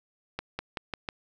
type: accelerating click train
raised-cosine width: 0.3 ms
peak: -16 dBFS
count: 5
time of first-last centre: 0.39-1.088 s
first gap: 200 ms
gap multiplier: 0.91
effects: none